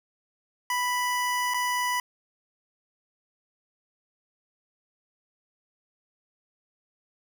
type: tone with dropouts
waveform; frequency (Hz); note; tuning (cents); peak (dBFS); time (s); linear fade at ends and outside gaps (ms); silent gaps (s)
25% pulse; 987.8; B5; 0; -21; 0.7-2; 2; 1.538-1.543
effects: none